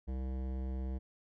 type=tone with hard clipping; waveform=sine; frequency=64.9 Hz; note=C2; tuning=13 cents flat; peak=-37 dBFS; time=0.07-0.99 s; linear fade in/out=20 ms; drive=16 dB; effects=none